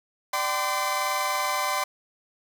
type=tone cluster; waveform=sawtooth; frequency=594 / 771 / 1028 / 1167 Hz; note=D5 / G5 / C6 / D6; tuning=+20 / -29 / -31 / -11 cents; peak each=-29 / -27 / -23 / -29 dBFS; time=0.33-1.84 s; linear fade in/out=5 ms; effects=9-bit